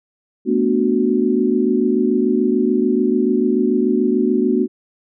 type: chord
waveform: sine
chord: B minor seventh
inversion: third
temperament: equal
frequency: 220 / 246.9 / 293.7 / 370 Hz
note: A3 / B3 / D4 / F#4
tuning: 0 / 0 / 0 / 0 cents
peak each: -20 / -18 / -21 / -18 dBFS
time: 0.45-4.68 s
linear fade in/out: 50 ms
effects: none